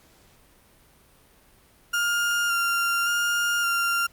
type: tone with vibrato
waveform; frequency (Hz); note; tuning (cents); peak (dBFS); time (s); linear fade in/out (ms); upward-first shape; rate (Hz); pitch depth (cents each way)
35% pulse; 1400; F6; +4; -20; 1.93-4.07; 10; square; 0.88; 14
effects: pink hiss -57 dBFS RMS until 4.12 s + Opus 48 kbps